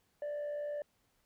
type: tone with frequency modulation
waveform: sine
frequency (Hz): 587.3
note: D5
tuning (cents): 0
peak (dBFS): -33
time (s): 0.22-0.82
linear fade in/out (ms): 2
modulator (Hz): 62.6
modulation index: 0.22
effects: tanh soft clip ceiling -35 dBFS + pink hiss -75 dBFS RMS until 1.25 s